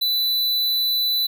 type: tone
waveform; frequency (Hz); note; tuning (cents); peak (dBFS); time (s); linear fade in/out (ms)
square; 3986; B7; +15; -19; 0.01-1.27; 10
effects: none